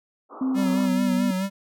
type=band-pass noise; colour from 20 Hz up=white; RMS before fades=-40 dBFS; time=0.29-0.9 s; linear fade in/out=50 ms; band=240 to 1300 Hz; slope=96 dB/octave
type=tone with pitch glide; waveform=sine; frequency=261.6 to 246.9 Hz; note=C4 to B3; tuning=0 to 0 cents; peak=-21 dBFS; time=0.41-1.31 s; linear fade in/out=5 ms; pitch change=-100 cents; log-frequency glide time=0.59-1.16 s
type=tone with vibrato; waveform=square; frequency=190.9 Hz; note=G3; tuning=46 cents flat; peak=-24 dBFS; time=0.54-1.5 s; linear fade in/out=50 ms; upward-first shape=sine; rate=4.6 Hz; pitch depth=52 cents each way
effects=none